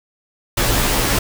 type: noise with comb filter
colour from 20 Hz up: pink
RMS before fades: -17 dBFS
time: 0.57-1.19 s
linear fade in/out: 5 ms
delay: 13 ms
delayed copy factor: -0.85
effects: none